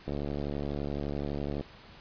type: click train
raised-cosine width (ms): 2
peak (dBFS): -21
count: 111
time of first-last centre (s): 0.08-1.61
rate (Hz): 71.9
effects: pink hiss -52 dBFS RMS until 2 s + resampled to 11025 Hz